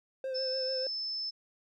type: tone with vibrato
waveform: triangle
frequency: 523.3 Hz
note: C5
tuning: in tune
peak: -31 dBFS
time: 0.24-0.87 s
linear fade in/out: 2 ms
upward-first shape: sine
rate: 6.8 Hz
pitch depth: 27 cents each way
type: tone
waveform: sine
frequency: 5260 Hz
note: E8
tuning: 5 cents flat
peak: -33 dBFS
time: 0.34-1.31 s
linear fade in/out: 20 ms
effects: none